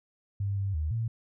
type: tone with pitch steps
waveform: sine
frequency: 99.8 / 98.4 / 77 / 113.8 Hz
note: G2 / G2 / D#2 / A#2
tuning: +32 / +7 / -17 / -41 cents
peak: -27 dBFS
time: 0.4-1.08 s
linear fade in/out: 5 ms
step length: 170 ms
effects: none